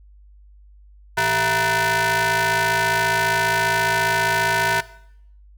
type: ring-modulated tone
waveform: sawtooth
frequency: 277.2 Hz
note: C#4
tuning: in tune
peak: -10 dBFS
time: 1.17-4.81 s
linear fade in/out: 10 ms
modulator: 1220 Hz
effects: noise-tail reverb RT60 0.7 s tail -18 dB re dry + added 50 Hz sine -45 dBFS peak until 5.57 s